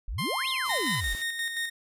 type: exponential two-way sweep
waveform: sine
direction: up then down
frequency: 35.85 to 4073 to 35.85 Hz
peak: -30 dBFS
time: 0.08-1.15 s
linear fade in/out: 0 ms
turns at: 0.49 s
type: tone with pitch glide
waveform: 15% pulse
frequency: 1052 to 1013.2 Hz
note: C6 to B5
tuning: +9 to +44 cents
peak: -23 dBFS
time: 0.18-1.01 s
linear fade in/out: 10 ms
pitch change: -65 cents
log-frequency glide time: 0.5-0.9 s
type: noise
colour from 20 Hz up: white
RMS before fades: -43 dBFS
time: 0.64-1.23 s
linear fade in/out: 20 ms
type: tone with tremolo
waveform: 30% pulse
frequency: 1848 Hz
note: A#6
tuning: 16 cents flat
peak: -25 dBFS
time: 0.69-1.7 s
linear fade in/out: 10 ms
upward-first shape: square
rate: 5.7 Hz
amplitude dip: 45%
effects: resampled to 32000 Hz